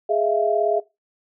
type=tone cluster; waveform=sine; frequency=414.8 / 644 / 682 Hz; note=G#4 / E5 / F5; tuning=-2 / -41 / -41 cents; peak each=-22 dBFS; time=0.09-0.8 s; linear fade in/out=10 ms; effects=noise-tail reverb RT60 0.2 s tail -17 dB re dry